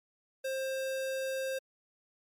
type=tone; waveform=square; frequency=530 Hz; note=C5; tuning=22 cents sharp; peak=-33 dBFS; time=0.44-1.59 s; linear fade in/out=10 ms; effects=MP3 64 kbps